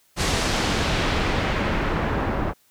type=noise with low-pass filter sweep; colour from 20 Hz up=pink; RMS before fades=-23 dBFS; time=0.16-2.54 s; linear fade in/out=50 ms; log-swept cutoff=7900 to 1100 Hz; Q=0.86; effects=white hiss -61 dBFS RMS until 2.7 s